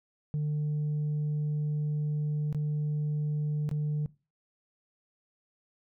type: tone with dropouts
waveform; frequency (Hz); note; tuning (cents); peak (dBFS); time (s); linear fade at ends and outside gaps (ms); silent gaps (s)
sine; 150; D3; +37; -25; 0.34-4.06; 0; 2.527-2.547 / 3.691-3.713
effects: noise-tail reverb RT60 0.3 s tail -21 dB re dry + tanh soft clip ceiling -26 dBFS